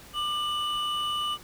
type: tone pair together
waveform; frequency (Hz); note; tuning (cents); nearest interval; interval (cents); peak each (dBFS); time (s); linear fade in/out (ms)
triangle; 1193.1 / 2960; D6 / F#7; +27 / 0; octave + major third; 1573; -28 / -28; 0.13-1.38; 50
effects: pink hiss -49 dBFS RMS until 1.43 s